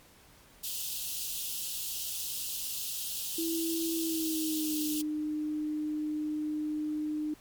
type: high-pass noise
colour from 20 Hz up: white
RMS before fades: -36 dBFS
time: 0.63-5.02 s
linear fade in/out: 10 ms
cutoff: 2700 Hz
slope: 96 dB/octave
type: tone with pitch glide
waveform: sine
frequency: 329.6 to 304 Hz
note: E4 to D#4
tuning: 0 to -40 cents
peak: -30 dBFS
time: 3.38-7.34 s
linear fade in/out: 5 ms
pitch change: -140 cents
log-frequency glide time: 3.93-4.84 s
effects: pink hiss -58 dBFS RMS until 7.4 s + MP3 96 kbps